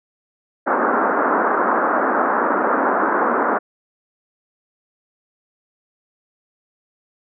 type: band-pass noise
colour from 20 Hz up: white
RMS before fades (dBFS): -18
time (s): 0.66-3.59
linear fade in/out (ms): 20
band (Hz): 220 to 1500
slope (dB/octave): 48
effects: none